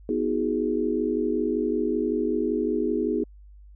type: chord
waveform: sine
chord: G# minor seventh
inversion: first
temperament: equal with one note detuned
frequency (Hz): 246.9 / 317.3 / 370 / 415.3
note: B3 / D#4 / F#4 / G#4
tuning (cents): 0 / +34 / 0 / 0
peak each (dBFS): -28 / -27 / -30 / -27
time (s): 0.09-3.24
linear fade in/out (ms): 2
effects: added 50 Hz sine -45 dBFS peak until 3.75 s